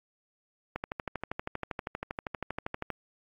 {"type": "click train", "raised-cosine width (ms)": 0.5, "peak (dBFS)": -18, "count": 28, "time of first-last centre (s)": [0.76, 2.903], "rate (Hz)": 12.6, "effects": ["AAC 64 kbps"]}